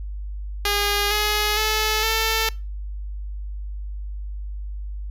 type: tone with pitch steps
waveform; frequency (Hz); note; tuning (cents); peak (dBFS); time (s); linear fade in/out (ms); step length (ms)
5% pulse; 408.8 / 420.5 / 432.6 / 445; G#4 / G#4 / A4 / A4; -27 / +22 / -29 / +20; -8; 0.65-2.49; 2; 460
effects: noise-tail reverb RT60 0.3 s tail -24 dB re dry + added 50 Hz sine -28 dBFS peak until 5.1 s